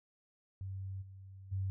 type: tone with level steps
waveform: sine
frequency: 96 Hz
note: G2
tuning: 36 cents flat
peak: -39 / -49 / -33 dBFS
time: 0.61-1.7 s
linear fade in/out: 0 ms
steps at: 1.01 / 1.51 s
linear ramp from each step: 20 ms
effects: none